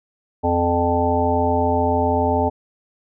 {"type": "harmonic tone with a mistuned harmonic", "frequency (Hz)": 86.4, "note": "F2", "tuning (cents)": -18, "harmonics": [1, 3, 5, 7, 9, 10], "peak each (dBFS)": [-23, -23, -23, -23, -23, -23], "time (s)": [0.43, 2.5], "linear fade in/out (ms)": 20, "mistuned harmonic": 10, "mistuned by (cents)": 28, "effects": []}